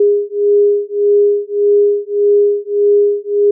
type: beating tone pair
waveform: sine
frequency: 408.8 / 410.5 Hz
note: G#4 / G#4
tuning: -27 / -20 cents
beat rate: 1.7 Hz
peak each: -12 dBFS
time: 0-3.51 s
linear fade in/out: 5 ms
effects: none